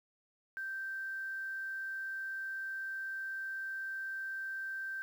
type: tone with quantisation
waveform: sine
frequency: 1564 Hz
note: G6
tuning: 4 cents flat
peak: -37 dBFS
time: 0.57-5.02 s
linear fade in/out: 0 ms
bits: 10
effects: none